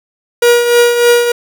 45% pulse tone with tremolo, 478.2 Hz, A#4, 44 cents sharp, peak -4 dBFS, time 0.42-1.32 s, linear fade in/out 5 ms, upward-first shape triangle, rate 3.3 Hz, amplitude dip 60%, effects none

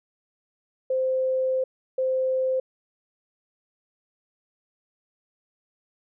sine tone bursts at uneven times, 520 Hz, C5, 11 cents flat, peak -21 dBFS, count 2, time 0.9-1.64 / 1.98-2.6 s, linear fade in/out 5 ms, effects none

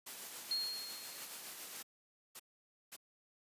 white noise with tremolo, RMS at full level -46 dBFS, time 0.06-1.83 s, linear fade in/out 10 ms, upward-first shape triangle, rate 7.2 Hz, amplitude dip 35%
sine tone with exponential decay, 4272 Hz, C8, 35 cents sharp, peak -32 dBFS, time 0.51-1.57 s, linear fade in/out 2 ms, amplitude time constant 230 ms
white noise bursts, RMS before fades -49 dBFS, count 4, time 1.21-2.966 s, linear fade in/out 10 ms, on 49 ms, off 520 ms
effects high-pass 200 Hz 12 dB/octave + resampled to 32000 Hz

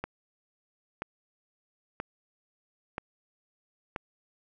click train, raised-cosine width 0.5 ms, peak -18 dBFS, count 5, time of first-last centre 0.04-3.962 s, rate 1.02 Hz, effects none

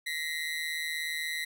30% pulse ring-modulated tone, 1975.5 Hz, B6, in tune, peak -26 dBFS, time 0.06-1.45 s, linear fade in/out 10 ms, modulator 78.4 Hz, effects none

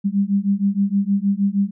sine beating tone pair, 196 / 202.4 Hz, G3 / G#3, 0 / -44 cents, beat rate 6.4 Hz, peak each -19 dBFS, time 0.04-1.71 s, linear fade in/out 20 ms, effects none

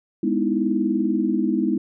sine chord, E major seventh, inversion first, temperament just, 206 / 247.2 / 309 / 329.6 Hz, G#3 / B3 / D#4 / E4, -14 / +2 / -12 / 0 cents, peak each -24 dBFS, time 0.23-1.78 s, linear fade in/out 5 ms, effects none

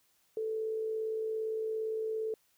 sine tone with amplitude modulation, 440 Hz, A4, in tune, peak -30 dBFS, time 0.37-2.34 s, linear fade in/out 2 ms, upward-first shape sine, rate 57.5 Hz, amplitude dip 35%, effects white hiss -71 dBFS RMS until 2.57 s

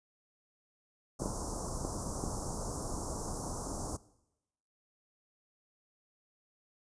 pink band-stop noise, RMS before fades -38 dBFS, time 1.19-3.97 s, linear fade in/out 10 ms, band 1200 to 5500 Hz, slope 48 dB/octave
clicks, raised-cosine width 2 ms, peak -22 dBFS, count 4, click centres 1.221 / 1.259 / 1.85 / 2.239 s
effects noise-tail reverb RT60 0.9 s tail -20 dB re dry + resampled to 22050 Hz

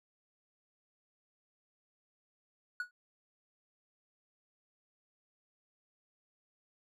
triangle tone with exponential decay, 1462 Hz, F#6, 21 cents flat, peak -29 dBFS, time 2.8-2.91 s, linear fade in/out 2 ms, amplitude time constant 23 ms, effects none

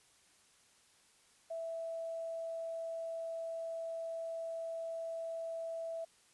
sine tone with quantisation, 659.3 Hz, E5, in tune, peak -38 dBFS, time 1.5-6.05 s, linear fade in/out 10 ms, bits 11, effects white hiss -67 dBFS RMS until 6.33 s + resampled to 24000 Hz

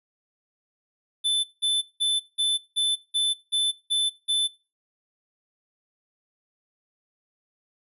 square tone bursts, 3520 Hz, A7, in tune, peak -21 dBFS, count 9, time 1.24-4.48 s, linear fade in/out 20 ms, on 200 ms, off 180 ms, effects noise-tail reverb RT60 0.3 s tail -21 dB re dry + resampled to 32000 Hz

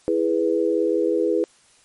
sine chord, E major, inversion none, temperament equal, 329.6 / 415.3 / 493.9 Hz, E4 / G#4 / B4, 0 / 0 / 0 cents, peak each -22 dBFS, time 0.08-1.44 s, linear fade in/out 0 ms, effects white hiss -56 dBFS RMS until 1.84 s + MP3 48 kbps

